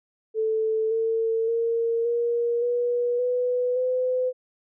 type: tone with pitch steps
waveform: sine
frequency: 440 / 450.5 / 461.3 / 472.4 / 483.7 / 495.3 / 507.2 Hz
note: A4 / A4 / A#4 / A#4 / B4 / B4 / B4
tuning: 0 / +41 / -18 / +23 / -36 / +5 / +46 cents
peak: -21 dBFS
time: 0.34-4.33 s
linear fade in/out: 50 ms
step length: 570 ms
effects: none